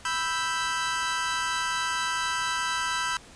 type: chord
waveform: sawtooth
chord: E minor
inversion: second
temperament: equal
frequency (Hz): 987.8 / 1318.5 / 1568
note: B5 / E6 / G6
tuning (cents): 0 / 0 / 0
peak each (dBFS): -27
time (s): 0.05-3.17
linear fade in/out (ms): 2
effects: pink hiss -49 dBFS RMS until 3.35 s + resampled to 22050 Hz